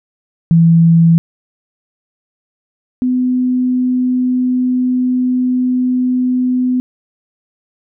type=tone pair in turn; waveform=sine; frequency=166.1 / 252 Hz; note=E3 / B3; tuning=+13 / +35 cents; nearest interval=perfect fifth; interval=722 cents; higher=second; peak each=-5 / -11 dBFS; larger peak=first; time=0.51-1.18 / 3.02-6.8 s; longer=second; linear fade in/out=0 ms; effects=none